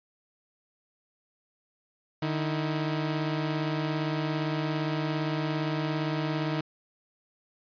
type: tone pair together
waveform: sawtooth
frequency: 152 / 321.5 Hz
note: D#3 / E4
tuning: -40 / -43 cents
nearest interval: octave + minor second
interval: 1297 cents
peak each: -25 / -28 dBFS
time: 2.22-6.61 s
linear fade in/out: 5 ms
effects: resampled to 11025 Hz

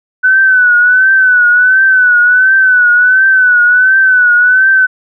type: tone with vibrato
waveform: sine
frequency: 1500 Hz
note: F#6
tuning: 23 cents sharp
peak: -4 dBFS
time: 0.23-4.87 s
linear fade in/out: 20 ms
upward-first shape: triangle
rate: 1.4 Hz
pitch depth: 76 cents each way
effects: none

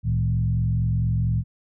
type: tone with frequency modulation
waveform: sine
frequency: 114.3 Hz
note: A#2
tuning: 34 cents flat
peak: -19 dBFS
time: 0.03-1.44 s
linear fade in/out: 50 ms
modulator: 44.4 Hz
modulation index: 1
effects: none

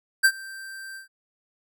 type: tone with ADSR envelope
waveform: square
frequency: 1568 Hz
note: G6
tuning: in tune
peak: -13 dBFS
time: 0.23-1.08 s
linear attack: 19 ms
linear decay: 63 ms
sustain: -24 dB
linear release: 120 ms
effects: none

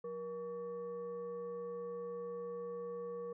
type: tone with frequency modulation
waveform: sine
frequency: 475.6 Hz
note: A#4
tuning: 35 cents sharp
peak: -40 dBFS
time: 0.04-3.33 s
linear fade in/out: 5 ms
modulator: 657 Hz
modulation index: 0.47
effects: none

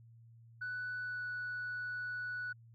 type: tone with pitch glide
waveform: sine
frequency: 1487 to 1476.7 Hz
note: F#6 to F#6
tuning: +8 to -4 cents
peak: -36 dBFS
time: 0.61-2.53 s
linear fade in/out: 10 ms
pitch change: -12 cents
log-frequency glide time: 1-1.24 s
effects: tanh soft clip ceiling -35 dBFS + added 115 Hz sine -56 dBFS peak until 2.74 s

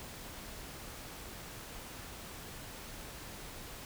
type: silence
effects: pink hiss -47 dBFS RMS until 3.85 s

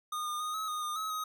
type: tone with pitch steps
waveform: square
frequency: 1226 / 1213 / 1237 / 1283 / 1234 / 1216 / 1283 / 1260 Hz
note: D#6 / D#6 / D#6 / E6 / D#6 / D#6 / E6 / D#6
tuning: -26 / -44 / -10 / -47 / -15 / -40 / -47 / +21 cents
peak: -34 dBFS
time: 0.12-1.24 s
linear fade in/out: 5 ms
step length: 140 ms
effects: none

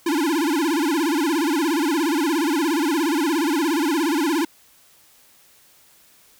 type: tone with vibrato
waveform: square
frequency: 311.1 Hz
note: D#4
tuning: in tune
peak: -19 dBFS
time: 0.06-4.45 s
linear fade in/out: 5 ms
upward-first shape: sine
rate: 17 Hz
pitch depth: 200 cents each way
effects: white hiss -54 dBFS RMS until 6.39 s

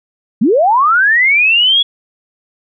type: linear sweep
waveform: sine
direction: up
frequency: 183.1 to 3394 Hz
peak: -7 dBFS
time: 0.41-1.83 s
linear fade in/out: 10 ms
effects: none

